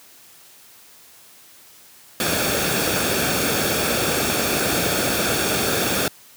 pink noise with comb filter, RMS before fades -21 dBFS, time 2.2-6.08 s, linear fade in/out 2 ms, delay 1 ms, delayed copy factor -0.55, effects white hiss -48 dBFS RMS until 6.36 s + high-pass 80 Hz 12 dB/octave

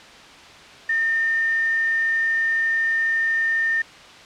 sine tone with quantisation, 1814 Hz, A#6, 48 cents flat, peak -18 dBFS, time 0.89-3.82 s, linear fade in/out 5 ms, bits 6, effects white hiss -43 dBFS RMS until 4.25 s + low-pass 4000 Hz 12 dB/octave

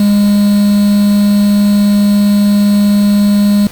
triangle tone with quantisation, 204.4 Hz, G#3, 27 cents flat, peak -4 dBFS, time 0-3.67 s, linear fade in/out 2 ms, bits 4, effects pink hiss -32 dBFS RMS until 3.71 s

